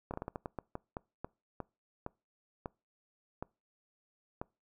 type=slowing click train; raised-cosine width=1 ms; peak=-24 dBFS; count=16; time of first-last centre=0.11-4.415 s; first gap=28 ms; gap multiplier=1.29; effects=noise-tail reverb RT60 0.3 s tail -25 dB re dry